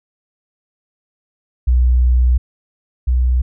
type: tone pair in turn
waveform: sine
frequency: 61.8 / 62.34 Hz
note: B1 / B1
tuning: +2 / +17 cents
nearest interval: unison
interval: 15 cents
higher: second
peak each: -9 / -11 dBFS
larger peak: first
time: 1.67-2.38 / 3.07-3.42 s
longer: first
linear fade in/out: 10 ms
effects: none